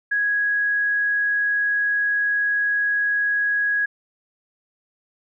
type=tone; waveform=sine; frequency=1661.2 Hz; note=G#6; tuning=in tune; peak=-18 dBFS; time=0.11-3.86 s; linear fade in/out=10 ms; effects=none